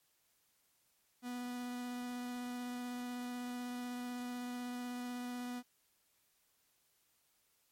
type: tone with vibrato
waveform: 45% pulse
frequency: 245.8 Hz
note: B3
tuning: 8 cents flat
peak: -40 dBFS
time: 1.22-5.63 s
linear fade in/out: 50 ms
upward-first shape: sine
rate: 16 Hz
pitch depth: 8 cents each way
effects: white hiss -75 dBFS RMS until 7.71 s + MP3 64 kbps